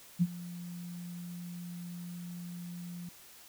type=tone with ADSR envelope; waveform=sine; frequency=174.9 Hz; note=F3; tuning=3 cents sharp; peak=-21 dBFS; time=0.19-3.09 s; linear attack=30 ms; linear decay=44 ms; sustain=-19 dB; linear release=3 ms; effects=white hiss -55 dBFS RMS until 3.48 s